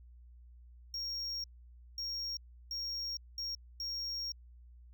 triangle tone bursts at uneven times, 5570 Hz, F8, 5 cents flat, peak -35 dBFS, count 5, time 0.94-1.44 / 1.98-2.37 / 2.71-3.17 / 3.38-3.55 / 3.8-4.32 s, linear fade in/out 2 ms, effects added 60 Hz sine -53 dBFS peak until 4.93 s

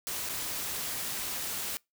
white noise with dropouts, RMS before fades -35 dBFS, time 0.07-1.77 s, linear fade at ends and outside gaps 0 ms, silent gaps 0.29-0.295 s, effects noise-tail reverb RT60 0.2 s tail -25 dB re dry

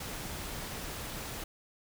pink noise, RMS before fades -40 dBFS, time 0-1.44 s, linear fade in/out 5 ms, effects none

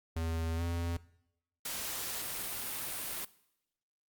square tone with pitch glide, 82 to 85.09 Hz, E2 to F2, -9 to -45 cents, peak -33 dBFS, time 0.16-0.97 s, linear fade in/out 5 ms, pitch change +64 cents, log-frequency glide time 0.56-0.62 s
white noise, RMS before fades -38 dBFS, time 1.65-3.25 s, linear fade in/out 5 ms
effects noise-tail reverb RT60 0.8 s tail -20 dB re dry + Opus 48 kbps

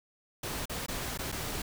pink noise with dropouts, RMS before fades -36 dBFS, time 0.43-1.62 s, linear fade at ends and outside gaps 5 ms, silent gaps 0.656-0.695 / 0.863-0.883 / 1.176-1.188 / 1.318-1.323 s, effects none

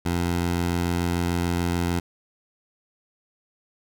15% pulse tone, 86.8 Hz, F2, 10 cents flat, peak -16 dBFS, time 0.05-2 s, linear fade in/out 10 ms, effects none

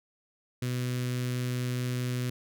sawtooth tone with notch filter, 124.6 Hz, B2, 16 cents sharp, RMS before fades -31 dBFS, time 0.62-2.3 s, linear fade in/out 5 ms, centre 810 Hz, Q 0.63, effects none

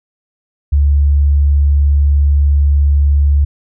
sine tone, 71.6 Hz, D2, 43 cents flat, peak -7 dBFS, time 0.72-3.45 s, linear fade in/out 10 ms, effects none

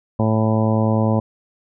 harmonic tone, 110 Hz, A2, in tune, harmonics 1 / 2 / 3 / 4 / 5 / 6 / 7 / 8 / 9, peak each -18 / -19 / -27 / -28 / -24 / -29 / -30 / -31 / -30 dBFS, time 0.19-1.2 s, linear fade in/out 5 ms, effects none

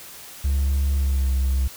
triangle tone with pitch glide, 69.3 to 65.94 Hz, C#2 to C2, 0 to +14 cents, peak -15 dBFS, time 0.44-1.68 s, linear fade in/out 10 ms, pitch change -86 cents, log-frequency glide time 0.96-1.29 s, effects tanh soft clip ceiling -13 dBFS + white hiss -41 dBFS RMS until 1.76 s

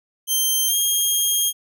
5% pulse tone with pitch glide, 3136 to 3237 Hz, G7 to G#7, 0 to -45 cents, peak -10 dBFS, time 0.27-1.53 s, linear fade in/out 50 ms, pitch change +55 cents, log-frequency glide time 0.67-0.75 s, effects none

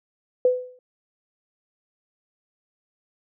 sine tone with exponential decay, 502 Hz, B4, 28 cents sharp, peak -12 dBFS, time 0.45-0.79 s, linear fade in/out 2 ms, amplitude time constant 72 ms, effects none

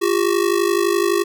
square ring-modulated tone, 374 Hz, F#4, 19 cents sharp, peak -13 dBFS, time 0.01-1.24 s, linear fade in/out 20 ms, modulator 25.9 Hz, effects none

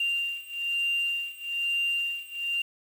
sine beating tone pair, 2784 / 2785.1 Hz, F7 / F7, -6 / -5 cents, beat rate 1.1 Hz, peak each -28 / -29 dBFS, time 0-2.62 s, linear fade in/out 5 ms, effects tanh soft clip ceiling -21 dBFS + 8-bit

